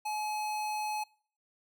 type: tone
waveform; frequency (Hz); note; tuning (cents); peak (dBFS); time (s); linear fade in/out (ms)
square; 850; G#5; +40; -33; 0.05-1.04; 10
effects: noise-tail reverb RT60 0.5 s tail -24 dB re dry